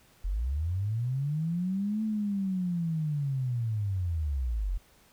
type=linear two-way sweep; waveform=sine; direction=up then down; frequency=41.12 to 220 to 41.12 Hz; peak=-27 dBFS; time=0.24-4.78 s; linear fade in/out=10 ms; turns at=2.03 s; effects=pink hiss -61 dBFS RMS until 5.12 s